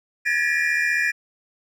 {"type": "tone cluster", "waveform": "triangle", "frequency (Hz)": [1682, 1757, 1920, 2397], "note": ["G#6", "A6", "B6", "D7"], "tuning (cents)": [22, -3, -49, 35], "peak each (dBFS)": -23, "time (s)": [0.25, 1.12], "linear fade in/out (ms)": 20, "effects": []}